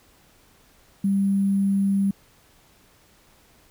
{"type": "tone with sample-and-hold", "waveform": "sine", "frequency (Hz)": 196.9, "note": "G3", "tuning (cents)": 8, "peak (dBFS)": -18, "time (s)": [1.04, 2.11], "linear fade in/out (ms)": 5, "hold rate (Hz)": 11025, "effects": ["pink hiss -57 dBFS RMS until 3.7 s"]}